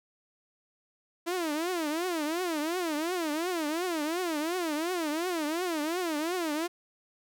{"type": "tone with vibrato", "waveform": "sawtooth", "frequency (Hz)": 329.6, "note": "E4", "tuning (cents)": 0, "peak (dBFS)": -25, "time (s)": [1.26, 6.68], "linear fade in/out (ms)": 20, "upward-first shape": "triangle", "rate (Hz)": 2.8, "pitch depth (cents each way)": 230, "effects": []}